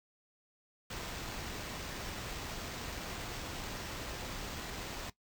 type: noise with sample-and-hold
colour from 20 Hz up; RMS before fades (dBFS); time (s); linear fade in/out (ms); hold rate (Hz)
pink; -42; 0.9-5.1; 5; 11025
effects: noise-tail reverb RT60 0.1 s tail -17 dB re dry